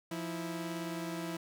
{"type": "tone pair together", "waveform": "sawtooth", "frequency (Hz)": [172.55, 326.1], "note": ["F3", "E4"], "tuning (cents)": [-21, -19], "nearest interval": "major seventh", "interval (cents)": 1102, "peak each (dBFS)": [-36, -35], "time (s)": [0.11, 1.37], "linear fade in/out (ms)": 5, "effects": []}